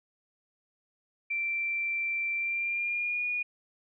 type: tone with pitch glide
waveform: sine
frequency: 2349 to 2447 Hz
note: D7 to D#7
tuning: 0 to -29 cents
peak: -28 dBFS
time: 1.3-3.43 s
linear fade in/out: 10 ms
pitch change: +71 cents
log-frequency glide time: 2.35-3.26 s
effects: none